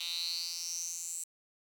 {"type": "tone with high-pass filter sweep", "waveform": "10% pulse", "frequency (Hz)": 170, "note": "F3", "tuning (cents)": -46, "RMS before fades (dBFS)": -38, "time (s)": [0, 1.24], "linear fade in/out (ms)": 5, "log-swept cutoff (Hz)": [3500, 8000], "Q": 7.5, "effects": []}